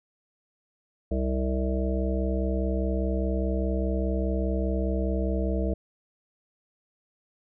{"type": "harmonic tone", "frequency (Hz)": 64.9, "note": "C2", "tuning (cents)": -13, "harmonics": [1, 3, 5, 7, 9, 10], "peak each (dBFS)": [-26, -31, -33, -34, -36, -36], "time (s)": [1.11, 5.74], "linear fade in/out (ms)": 5, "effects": []}